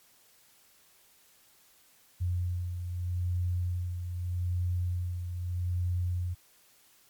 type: beating tone pair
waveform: sine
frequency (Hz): 88.8 / 89.61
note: F2 / F2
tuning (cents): +29 / +45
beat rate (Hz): 0.81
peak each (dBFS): -29 / -38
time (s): 2.2-6.35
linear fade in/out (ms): 20
effects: white hiss -62 dBFS RMS until 7.09 s + MP3 96 kbps